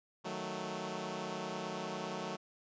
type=chord; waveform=10% pulse; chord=D# diminished; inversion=none; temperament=equal; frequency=155.56 / 185 / 220 Hz; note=D#3 / F#3 / A3; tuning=0 / 0 / 0 cents; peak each=-37 / -33 / -34 dBFS; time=0.24-2.37 s; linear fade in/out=20 ms; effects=resampled to 16000 Hz